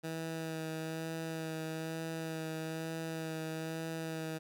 15% pulse tone with vibrato, 161 Hz, E3, 41 cents flat, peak -31 dBFS, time 0.03-4.39 s, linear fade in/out 20 ms, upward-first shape sine, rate 1.1 Hz, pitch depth 18 cents each way, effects none

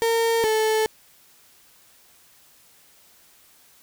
35% pulse tone pair in turn, 457.9 / 436.6 Hz, A#4 / A4, -31 / -13 cents, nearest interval minor second, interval 82 cents, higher first, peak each -17 dBFS, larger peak neither, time 0.02-0.44 / 0.44-0.86 s, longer neither, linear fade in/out 0 ms, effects white hiss -55 dBFS RMS until 3.82 s

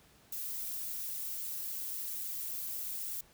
violet noise with flanger, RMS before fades -39 dBFS, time 0.32-3.21 s, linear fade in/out 5 ms, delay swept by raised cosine 1.4 to 2.6 ms, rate 3.6 Hz, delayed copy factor +0.55, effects pink hiss -63 dBFS RMS until 3.33 s

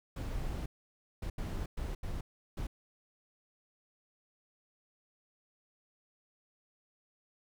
brown noise bursts at uneven times, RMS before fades -37 dBFS, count 6, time 0.16-0.66 / 1.22-1.3 / 1.38-1.66 / 1.77-1.95 / 2.03-2.21 / 2.57-2.67 s, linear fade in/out 5 ms, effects none

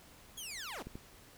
15% pulse linear sweep, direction down, 3392 to 155.9 Hz, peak -35 dBFS, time 0.37-0.83 s, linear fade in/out 10 ms
clicks, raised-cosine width 3 ms, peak -31 dBFS, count 2, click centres 0.87 / 0.955 s
effects pink hiss -58 dBFS RMS until 1.37 s

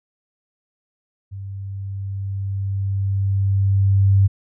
sine tone with level ramp, 98 Hz, G2, in tune, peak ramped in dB -29 to -10 dBFS, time 1.31-4.28 s, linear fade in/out 20 ms, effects none

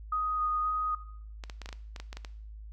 sine tone with vibrato, 1244.5 Hz, D#6, in tune, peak -27 dBFS, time 0.12-0.95 s, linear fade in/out 5 ms, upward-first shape square, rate 1.9 Hz, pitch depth 8 cents each way
clicks, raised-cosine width 0.2 ms, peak -24 dBFS, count 11, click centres 1.438 / 1.498 / 1.617 / 1.659 / 1.69 / 1.728 / 1.962 / 2 / 2.129 / 2.17 / 2.248 s
effects noise-tail reverb RT60 0.6 s tail -17 dB re dry + added 53 Hz sine -42 dBFS peak until 2.72 s

